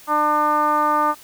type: tone with low-pass filter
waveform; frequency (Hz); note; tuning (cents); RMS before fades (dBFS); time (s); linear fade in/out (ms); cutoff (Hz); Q
10% pulse; 300; D4; +37; -18; 0.07-1.15; 50; 1100; 7
effects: white hiss -45 dBFS RMS until 1.23 s